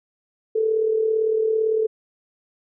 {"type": "tone with amplitude modulation", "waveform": "sine", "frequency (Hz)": 440, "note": "A4", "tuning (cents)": 0, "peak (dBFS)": -15, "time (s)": [0.55, 1.87], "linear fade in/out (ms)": 10, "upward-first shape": "sine", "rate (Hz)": 37.8, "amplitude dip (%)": 55, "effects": []}